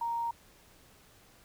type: tone with quantisation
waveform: sine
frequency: 932.3 Hz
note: A#5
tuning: in tune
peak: -30 dBFS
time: 0.01-0.31 s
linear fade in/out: 5 ms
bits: 10
effects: pink hiss -60 dBFS RMS until 1.44 s